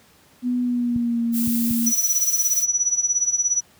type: tone with pitch glide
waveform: sine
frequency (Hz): 246.9 to 233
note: B3 to A#3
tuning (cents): 0 to -1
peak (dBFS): -19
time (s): 0.42-1.93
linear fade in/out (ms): 50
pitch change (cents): -101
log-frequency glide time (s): 0.61-1.22
type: clicks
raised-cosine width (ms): 5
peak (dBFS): -15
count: 3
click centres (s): 0.961 / 1.475 / 1.708
type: noise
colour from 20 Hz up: violet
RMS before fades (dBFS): -27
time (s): 1.32-2.66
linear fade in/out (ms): 50
type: tone with tremolo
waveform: sine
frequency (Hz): 5900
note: F#8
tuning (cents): -6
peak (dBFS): -15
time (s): 1.86-3.61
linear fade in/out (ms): 10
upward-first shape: sine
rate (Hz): 17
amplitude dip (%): 80
effects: pink hiss -54 dBFS RMS until 3.79 s + high-pass 80 Hz 12 dB/octave